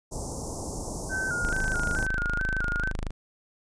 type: band-stop noise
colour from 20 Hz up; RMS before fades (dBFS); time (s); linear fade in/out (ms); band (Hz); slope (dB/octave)
pink; -34; 0.11-2.07; 20; 980 to 5500; 48
type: tone with vibrato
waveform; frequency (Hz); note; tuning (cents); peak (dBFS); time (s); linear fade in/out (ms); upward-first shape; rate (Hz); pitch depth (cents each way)
sine; 1480; F#6; 0; -27; 1.09-2.93; 50; square; 2.3; 65
type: tone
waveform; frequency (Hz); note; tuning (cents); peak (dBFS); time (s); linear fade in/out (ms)
sawtooth; 25.96; G#0; 0; -25; 1.43-3.11; 10
effects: resampled to 22050 Hz